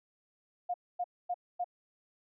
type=tone bursts; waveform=sine; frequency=712 Hz; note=F5; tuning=33 cents sharp; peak=-30 dBFS; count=4; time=0.69-1.644 s; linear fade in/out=10 ms; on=51 ms; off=250 ms; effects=none